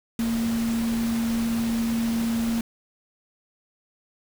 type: tone in noise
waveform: sine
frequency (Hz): 229.9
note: A#3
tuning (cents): -24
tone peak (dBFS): -22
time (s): 0.19-2.61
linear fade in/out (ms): 2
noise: pink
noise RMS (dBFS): -35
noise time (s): 0.19-2.61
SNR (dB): +10
effects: none